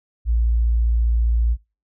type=tone; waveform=sine; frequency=57.5 Hz; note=A#1; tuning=23 cents flat; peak=-15 dBFS; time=0.25-1.57 s; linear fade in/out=50 ms; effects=noise-tail reverb RT60 0.3 s tail -23 dB re dry